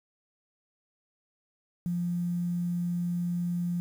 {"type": "tone", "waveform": "sine", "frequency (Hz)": 174.61, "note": "F3", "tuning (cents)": 0, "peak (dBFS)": -27, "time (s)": [1.86, 3.8], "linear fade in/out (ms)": 0, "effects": ["9-bit"]}